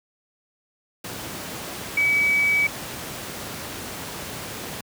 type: tone in noise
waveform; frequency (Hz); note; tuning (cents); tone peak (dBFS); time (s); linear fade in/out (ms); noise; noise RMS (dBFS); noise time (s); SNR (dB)
sine; 2281; C#7; +49; -17; 1.97-2.67; 5; pink; -33; 1.04-4.81; +13
effects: high-pass 100 Hz 12 dB/octave